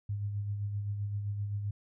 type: tone with tremolo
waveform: sine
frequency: 102.2 Hz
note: G#2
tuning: 27 cents flat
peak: -30 dBFS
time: 0.09-1.71 s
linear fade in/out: 5 ms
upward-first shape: sine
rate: 7.7 Hz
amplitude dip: 40%
effects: none